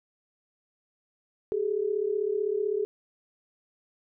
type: tone pair together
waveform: sine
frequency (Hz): 391 / 426.8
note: G4 / G#4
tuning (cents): -4 / +47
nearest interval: major second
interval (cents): 151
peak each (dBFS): -29 / -27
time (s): 1.52-2.85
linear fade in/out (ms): 0
effects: none